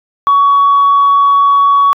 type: tone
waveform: sine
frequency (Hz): 1124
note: C#6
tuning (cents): +24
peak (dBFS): -4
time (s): 0.27-1.93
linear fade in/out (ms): 0
effects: tanh soft clip ceiling -2 dBFS